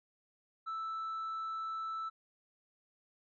sine tone with tanh clipping, 1318.5 Hz, E6, in tune, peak -37 dBFS, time 0.66-2.1 s, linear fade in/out 20 ms, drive 1 dB, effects none

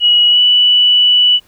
sine tone with pitch glide, 2913 to 2960 Hz, F#7 to F#7, -28 to 0 cents, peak -6 dBFS, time 0-1.4 s, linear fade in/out 50 ms, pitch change +28 cents, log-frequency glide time 0.28-0.4 s, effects pink hiss -51 dBFS RMS until 1.47 s

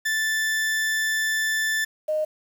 40% pulse / sine tone pair in turn, 1760 / 617.1 Hz, A6 / D#5, 0 / -14 cents, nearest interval octave + tritone, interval 1814 cents, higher first, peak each -21 dBFS, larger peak neither, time 0.05-1.85 / 2.08-2.25 s, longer first, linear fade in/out 10 ms, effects 8-bit

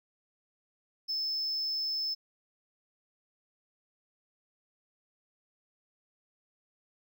triangle tone, 5250 Hz, E8, 8 cents flat, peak -29 dBFS, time 1.08-2.15 s, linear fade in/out 20 ms, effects none

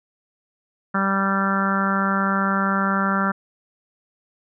harmonic tone, 195.2 Hz, G3, 7 cents flat, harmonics 1 / 2 / 3 / 4 / 5 / 6 / 7 / 8 / 9, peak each -22 / -34 / -31 / -32 / -30 / -28 / -23 / -29 / -32 dBFS, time 0.94-3.32 s, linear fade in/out 10 ms, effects none

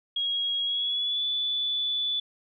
sine tone with pitch glide, 3297 to 3469 Hz, G#7 to A7, -13 to -25 cents, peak -25 dBFS, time 0.16-2.2 s, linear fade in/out 5 ms, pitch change +88 cents, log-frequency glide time 0.63-1.25 s, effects none

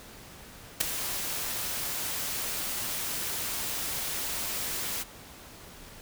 white noise with ADSR envelope, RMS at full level -21 dBFS, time 0.8-5.04 s, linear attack 12 ms, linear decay 4 ms, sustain -12 dB, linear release 23 ms, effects pink hiss -48 dBFS RMS until 6.01 s

